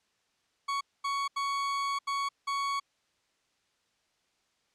40% pulse tone bursts at uneven times, 1116 Hz, C#6, 11 cents sharp, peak -28 dBFS, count 5, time 0.68-0.81 / 1.04-1.28 / 1.36-1.99 / 2.07-2.29 / 2.47-2.8 s, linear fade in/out 10 ms, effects white hiss -73 dBFS RMS until 4.74 s + low-pass 6000 Hz 12 dB/octave

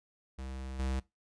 square tone with level steps, 65.7 Hz, C2, 8 cents sharp, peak -40 / -32 dBFS, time 0.38-1 s, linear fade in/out 10 ms, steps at 0.79 s, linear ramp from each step 5 ms, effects noise-tail reverb RT60 0.2 s tail -20 dB re dry + resampled to 22050 Hz

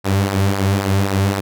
sawtooth tone with flanger, 98 Hz, G2, in tune, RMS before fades -17 dBFS, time 0.04-1.41 s, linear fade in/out 20 ms, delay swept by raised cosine 0.3 to 4.1 ms, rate 3.8 Hz, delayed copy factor -0.6, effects none

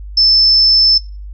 sine tone, 5274 Hz, E8, in tune, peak -7 dBFS, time 0.17-0.98 s, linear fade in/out 5 ms, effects noise-tail reverb RT60 0.3 s tail -18 dB re dry + added 50 Hz sine -26 dBFS peak until 1.33 s

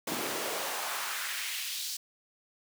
pink noise with high-pass filter sweep, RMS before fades -35 dBFS, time 0.07-1.97 s, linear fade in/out 5 ms, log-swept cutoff 240 to 4800 Hz, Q 1.5, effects none

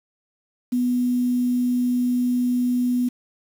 sine tone with quantisation, 246.9 Hz, B3, in tune, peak -18 dBFS, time 0.72-3.09 s, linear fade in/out 10 ms, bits 7, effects none

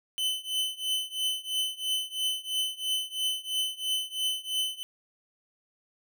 45% pulse tone with tremolo, 3034 Hz, F#7, 43 cents sharp, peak -24 dBFS, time 0.18-4.83 s, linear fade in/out 0 ms, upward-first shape triangle, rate 3 Hz, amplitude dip 95%, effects none

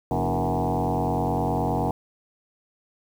sine tone with frequency modulation, 293.7 Hz, D4, in tune, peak -21 dBFS, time 0.11-1.91 s, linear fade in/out 2 ms, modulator 89.6 Hz, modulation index 6.6, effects 8-bit

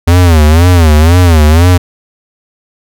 square tone with vibrato, 82.41 Hz, E2, in tune, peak -3 dBFS, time 0.07-1.78 s, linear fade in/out 10 ms, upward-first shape sine, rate 2 Hz, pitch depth 160 cents each way, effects none

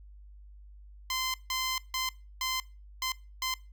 10% pulse tone bursts at uneven times, 1036 Hz, C6, 17 cents flat, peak -21 dBFS, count 6, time 1.1-1.34 / 1.5-1.78 / 1.94-2.09 / 2.41-2.6 / 3.02-3.12 / 3.42-3.54 s, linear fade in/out 2 ms, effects noise-tail reverb RT60 0.3 s tail -22 dB re dry + added 50 Hz sine -48 dBFS peak until 3.72 s

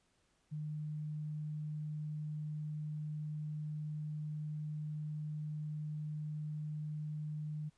sine tone, 151.8 Hz, D#3, 42 cents flat, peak -38 dBFS, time 0.51-7.7 s, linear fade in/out 20 ms, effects pink hiss -75 dBFS RMS until 7.77 s + resampled to 22050 Hz

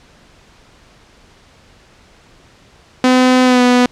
sawtooth tone with pitch glide, 254.5 to 247.3 Hz, C4 to B3, -48 to +3 cents, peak -4 dBFS, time 3.04-3.86 s, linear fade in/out 2 ms, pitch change -49 cents, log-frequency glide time 3.44-3.62 s, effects pink hiss -47 dBFS RMS until 3.91 s + low-pass 6000 Hz 12 dB/octave

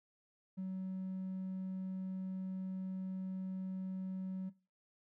triangle tone, 188 Hz, F#3, 28 cents sharp, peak -35 dBFS, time 0.57-4.5 s, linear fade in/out 20 ms, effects noise-tail reverb RT60 0.3 s tail -20 dB re dry + tanh soft clip ceiling -34 dBFS

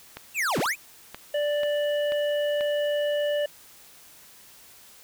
click train, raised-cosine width 0.3 ms, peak -20 dBFS, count 6, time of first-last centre 0.17-2.609 s, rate 2.05 Hz
square linear two-way sweep, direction down then up, 2800 to 110 to 2667 Hz, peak -24 dBFS, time 0.34-0.76 s, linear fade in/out 50 ms, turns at 0.59 s
harmonic tone, 587.3 Hz, D5, in tune, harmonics 1 / 3 / 5, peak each -23 / -36 / -36 dBFS, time 1.34-3.46 s, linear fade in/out 5 ms
effects white hiss -51 dBFS RMS until 5.03 s

